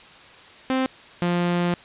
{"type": "tone pair in turn", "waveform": "sawtooth", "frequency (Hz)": [261.3, 175], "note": ["C4", "F3"], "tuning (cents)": [-2, 4], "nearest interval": "perfect fifth", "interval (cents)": 694, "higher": "first", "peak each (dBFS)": -16, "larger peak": "neither", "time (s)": [[0.7, 0.86], [1.22, 1.74]], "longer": "second", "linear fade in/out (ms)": 0, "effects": ["white hiss -46 dBFS RMS until 1.84 s", "resampled to 8000 Hz"]}